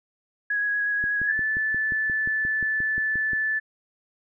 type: tone with vibrato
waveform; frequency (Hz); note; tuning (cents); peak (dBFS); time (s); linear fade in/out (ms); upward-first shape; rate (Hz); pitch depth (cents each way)
sine; 1665; G#6; +4; -22; 0.5-1.32; 5; square; 8.3; 9
type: click train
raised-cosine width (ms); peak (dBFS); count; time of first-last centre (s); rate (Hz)
3; -24; 14; 1.04-3.333; 5.67
type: tone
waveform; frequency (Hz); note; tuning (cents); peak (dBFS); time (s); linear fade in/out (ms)
sine; 1747; A6; -13; -22; 1.27-3.6; 20
effects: none